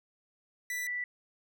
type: tone pair in turn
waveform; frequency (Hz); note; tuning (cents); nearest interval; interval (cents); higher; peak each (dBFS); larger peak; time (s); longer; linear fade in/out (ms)
45% pulse / sine; 1975.5 / 1968.2; B6 / B6; 0 / -6; unison; 6; first; -33 / -32; second; 0.7-0.87 / 0.87-1.04; neither; 2
effects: none